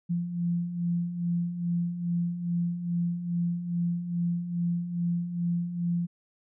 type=beating tone pair; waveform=sine; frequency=170.9 / 173.3 Hz; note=F3 / F3; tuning=-37 / -13 cents; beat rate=2.4 Hz; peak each=-34 / -27 dBFS; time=0.09-6.07 s; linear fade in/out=20 ms; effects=none